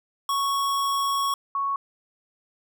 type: tone pair in turn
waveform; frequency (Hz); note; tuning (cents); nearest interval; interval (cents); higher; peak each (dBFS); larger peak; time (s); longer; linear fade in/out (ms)
square / sine; 1108.7 / 1108.7; C#6 / C#6; 0 / 0; unison; 0; neither; -23; neither; 0.29-1.34 / 1.55-1.76; first; 2
effects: none